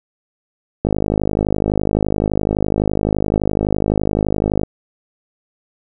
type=click train; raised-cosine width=2 ms; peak=-3 dBFS; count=197; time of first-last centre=0.85-4.634 s; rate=51.8 Hz; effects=none